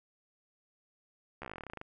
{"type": "slowing click train", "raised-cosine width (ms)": 0.5, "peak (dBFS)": -27, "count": 17, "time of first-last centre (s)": [1.42, 1.814], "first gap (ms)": 13, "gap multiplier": 1.08, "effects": []}